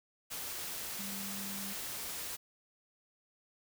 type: tone in noise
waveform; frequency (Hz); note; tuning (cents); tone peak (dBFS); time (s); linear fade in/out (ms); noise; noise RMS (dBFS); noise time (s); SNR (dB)
sine; 197.8; G3; +16; -44; 0.98-1.74; 20; white; -41; 0.3-2.37; -6
effects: none